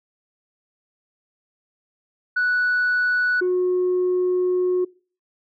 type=tone pair in turn; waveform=sine; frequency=1478 / 363.5 Hz; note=F#6 / F#4; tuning=-2 / -31 cents; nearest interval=2 octaves; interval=2429 cents; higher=first; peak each=-16 dBFS; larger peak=neither; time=2.36-3.41 / 3.41-4.85 s; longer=second; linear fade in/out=10 ms; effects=noise-tail reverb RT60 0.4 s tail -24 dB re dry + tanh soft clip ceiling -15 dBFS